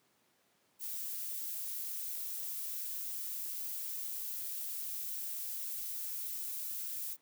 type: noise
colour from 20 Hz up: violet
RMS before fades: -40 dBFS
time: 0.79-7.17 s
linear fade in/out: 50 ms
effects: pink hiss -72 dBFS RMS until 7.21 s + high-pass 200 Hz 12 dB/octave